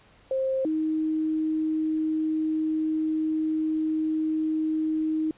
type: tone pair in turn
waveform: sine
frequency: 529 / 313.7 Hz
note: C5 / D#4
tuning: +19 / +14 cents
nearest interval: major sixth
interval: 905 cents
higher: first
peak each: -23 dBFS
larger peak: neither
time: 0.31-0.65 / 0.65-5.31 s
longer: second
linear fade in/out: 2 ms
effects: pink hiss -57 dBFS RMS until 5.37 s + resampled to 8000 Hz